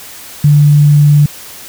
sine tone, 146.83 Hz, D3, in tune, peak -3 dBFS, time 0.44-1.26 s, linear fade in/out 5 ms, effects white hiss -31 dBFS RMS until 1.68 s

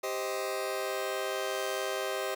sawtooth chord, C minor, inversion second, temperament just, 392.4 / 523.3 / 627.9 Hz, G4 / C5 / Eb5, +2 / 0 / +16 cents, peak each -32 dBFS, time 0.03-2.35 s, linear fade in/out 10 ms, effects none

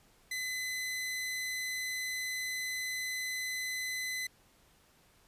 sawtooth tone, 2020 Hz, B6, 39 cents sharp, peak -31 dBFS, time 0.31-4.27 s, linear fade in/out 5 ms, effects pink hiss -65 dBFS RMS until 5.27 s + resampled to 32000 Hz

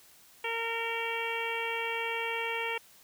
harmonic tone, 459.2 Hz, A#4, 26 cents flat, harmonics 1 / 2 / 3 / 4 / 5 / 6 / 7, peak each -37 / -37 / -43 / -40 / -36 / -38 / -43 dBFS, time 0.44-2.78 s, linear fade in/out 5 ms, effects white hiss -58 dBFS RMS until 3.03 s

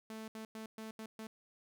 sawtooth tone bursts at uneven times, 220 Hz, A3, in tune, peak -40 dBFS, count 6, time 0.1-0.28 / 0.35-0.45 / 0.55-0.66 / 0.78-0.91 / 0.99-1.06 / 1.19-1.27 s, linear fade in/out 2 ms, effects none

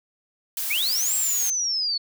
blue noise, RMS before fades -28 dBFS, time 0.57-1.5 s, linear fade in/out 2 ms
sine linear two-way sweep, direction up then down, 2100 to 7680 to 4365 Hz, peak -22 dBFS, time 0.7-1.98 s, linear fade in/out 10 ms, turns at 1.14 s
effects none

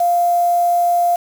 sine tone with quantisation, 698.5 Hz, F5, in tune, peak -12 dBFS, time 0-1.16 s, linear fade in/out 5 ms, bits 5, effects none

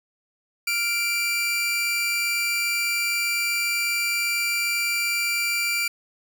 sawtooth tone pair together, 1396.9 / 2349 Hz, F6 / D7, 0 / 0 cents, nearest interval major sixth, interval 900 cents, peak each -29 / -19 dBFS, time 0.67-5.88 s, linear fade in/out 5 ms, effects none

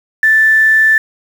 sine tone with quantisation, 1761 Hz, A6, 1 cent sharp, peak -6 dBFS, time 0.23-0.98 s, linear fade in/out 2 ms, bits 5, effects none

